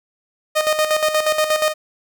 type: tone with tremolo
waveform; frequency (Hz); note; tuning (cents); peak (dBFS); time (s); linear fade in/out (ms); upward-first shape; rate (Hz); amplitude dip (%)
sawtooth; 617; D#5; -15; -10; 0.55-1.74; 20; square; 8.4; 60
effects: none